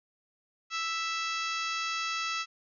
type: harmonic tone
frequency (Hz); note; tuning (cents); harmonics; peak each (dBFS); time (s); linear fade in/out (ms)
659.3; E5; 0; 2 / 3 / 4 / 5 / 6 / 7 / 8 / 9 / 10; -34 / -40 / -36 / -41 / -42 / -43 / -42 / -48 / -46; 0.7-2.46; 50
effects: none